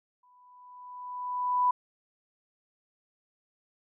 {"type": "tone with exponential growth", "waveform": "sine", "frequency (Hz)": 992, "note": "B5", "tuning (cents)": 7, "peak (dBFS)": -20, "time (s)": [0.23, 1.71], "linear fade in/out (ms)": 5, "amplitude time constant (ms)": 320, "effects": []}